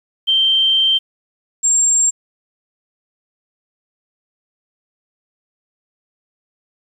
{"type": "tone pair in turn", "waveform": "sine", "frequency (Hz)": [3136, 7431], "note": ["G7", "A#8"], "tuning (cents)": [0, -6], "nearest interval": "octave + minor third", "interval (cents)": 1494, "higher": "second", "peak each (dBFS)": -11, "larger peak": "neither", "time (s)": [[0.27, 0.99], [1.63, 2.11]], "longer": "first", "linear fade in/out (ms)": 20, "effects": ["8-bit"]}